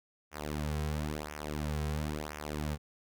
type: tone with flanger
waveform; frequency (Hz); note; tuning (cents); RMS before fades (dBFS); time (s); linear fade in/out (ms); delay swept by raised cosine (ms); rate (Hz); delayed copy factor
sawtooth; 75.4; D2; +46; -36; 0.31-2.78; 50; 0.23 to 3.43; 0.98; -0.85
effects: none